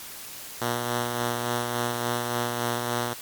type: tone with tremolo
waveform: 5% pulse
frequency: 119.9 Hz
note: A#2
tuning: 49 cents sharp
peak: -13 dBFS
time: 0.61-3.14 s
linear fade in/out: 10 ms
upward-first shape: sine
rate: 3.5 Hz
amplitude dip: 35%
effects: white hiss -40 dBFS RMS until 3.21 s + MP3 96 kbps